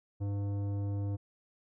sine tone with tanh clipping, 100.6 Hz, G2, 45 cents sharp, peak -33 dBFS, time 0.2-1.17 s, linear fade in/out 20 ms, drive 13 dB, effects none

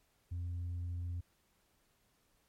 sine tone with tanh clipping, 87.31 Hz, F2, in tune, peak -37 dBFS, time 0.31-1.21 s, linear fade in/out 10 ms, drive 1 dB, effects pink hiss -74 dBFS RMS until 2.48 s + MP3 64 kbps

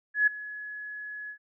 sine tone with ADSR envelope, 1693 Hz, G#6, 33 cents sharp, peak -17 dBFS, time 0.14-1.38 s, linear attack 130 ms, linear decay 10 ms, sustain -19 dB, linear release 84 ms, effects none

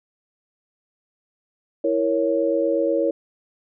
sine chord, A# diminished, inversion second, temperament equal, 329.6 / 466.2 / 554.4 Hz, E4 / A#4 / C#5, 0 / 0 / 0 cents, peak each -23 / -23 / -21 dBFS, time 1.84-3.11 s, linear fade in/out 5 ms, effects none

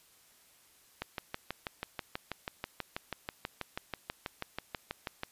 click train, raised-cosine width 0.3 ms, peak -19 dBFS, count 27, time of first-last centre 1.02-5.234 s, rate 6.17 Hz, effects white hiss -63 dBFS RMS until 5.31 s + resampled to 32000 Hz

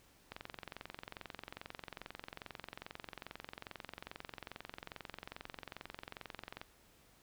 click train, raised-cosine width 0.3 ms, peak -28 dBFS, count 142, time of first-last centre 0.32-6.615 s, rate 22.4 Hz, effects pink hiss -66 dBFS RMS until 7.22 s

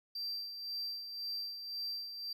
triangle tone with tremolo, 4699 Hz, D8, in tune, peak -35 dBFS, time 0.15-2.33 s, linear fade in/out 5 ms, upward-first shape sine, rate 1.9 Hz, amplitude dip 55%, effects none

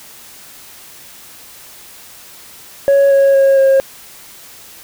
sine tone with pitch steps, 556 / 550.2 / 544.6 / 538.9 Hz, C#5 / C#5 / C#5 / C#5, +5 / -13 / -31 / -49 cents, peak -4 dBFS, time 2.88-3.8 s, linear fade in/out 0 ms, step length 230 ms, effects tanh soft clip ceiling -6 dBFS + white hiss -38 dBFS RMS until 4.83 s

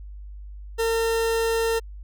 40% pulse tone, 455 Hz, A#4, 42 cents flat, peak -20 dBFS, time 0.78-1.8 s, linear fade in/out 20 ms, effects added 50 Hz sine -36 dBFS peak until 2.03 s

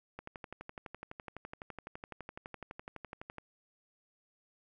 click train, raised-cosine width 0.5 ms, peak -28 dBFS, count 39, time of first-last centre 0.19-3.383 s, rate 11.9 Hz, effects none

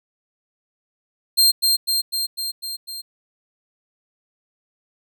sawtooth tone with echo, 4186 Hz, C8, in tune, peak -9 dBFS, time 1.37-1.52 s, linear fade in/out 20 ms, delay 250 ms, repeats 6, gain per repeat -3 dB, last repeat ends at 3.02 s, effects none

